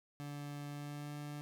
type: tone with pitch glide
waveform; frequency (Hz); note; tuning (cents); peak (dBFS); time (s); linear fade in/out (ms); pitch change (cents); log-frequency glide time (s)
30% pulse; 144.8 to 146.82; D3 to D3; -24 to 0; -40; 0.2-1.41; 0; +24; 0.7-1.13
effects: none